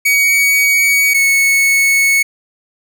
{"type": "tone pair in turn", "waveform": "45% pulse", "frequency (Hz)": [2251, 2208], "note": ["C#7", "C#7"], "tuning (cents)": [26, -7], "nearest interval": "unison", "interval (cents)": 33, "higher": "first", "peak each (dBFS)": -9, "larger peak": "neither", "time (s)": [[0.05, 1.14], [1.14, 2.23]], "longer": "neither", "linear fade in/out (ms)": 10, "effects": []}